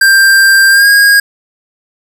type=tone with pitch glide; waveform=square; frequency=1583 to 1633.2 Hz; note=G6 to G#6; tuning=+17 to -29 cents; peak=-4 dBFS; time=0.01-1.2 s; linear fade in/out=5 ms; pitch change=+54 cents; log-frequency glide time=0.7-0.88 s; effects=none